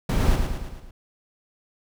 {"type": "noise with echo", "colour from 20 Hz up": "brown", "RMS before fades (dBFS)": -19, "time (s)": [0.09, 0.36], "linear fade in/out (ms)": 5, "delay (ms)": 110, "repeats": 5, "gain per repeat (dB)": -5, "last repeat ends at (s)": 0.91, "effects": []}